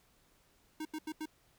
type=tone bursts; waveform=square; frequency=311.1 Hz; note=D#4; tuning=in tune; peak=-38 dBFS; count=4; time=0.8-1.257 s; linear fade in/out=5 ms; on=52 ms; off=83 ms; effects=pink hiss -69 dBFS RMS until 1.58 s